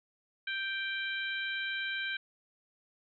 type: harmonic tone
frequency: 784 Hz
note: G5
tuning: in tune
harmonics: 2 / 3 / 4 / 5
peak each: -35 / -39 / -41 / -43 dBFS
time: 0.47-2.17 s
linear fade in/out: 5 ms
effects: none